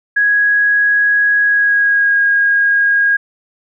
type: tone with pitch glide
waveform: sine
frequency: 1661.2 to 1634.5 Hz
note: G#6 to G#6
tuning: 0 to -28 cents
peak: -9 dBFS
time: 0.16-3.17 s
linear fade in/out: 10 ms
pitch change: -28 cents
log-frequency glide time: 1.41-2.21 s
effects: none